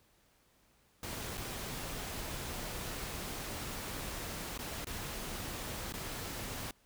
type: noise with dropouts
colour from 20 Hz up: pink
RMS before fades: -41 dBFS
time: 1.03-6.71 s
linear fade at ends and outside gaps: 2 ms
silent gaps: 1.373-1.377 / 4.577-4.59 / 4.846-4.869 / 5.924-5.938 s
effects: pink hiss -69 dBFS RMS until 6.85 s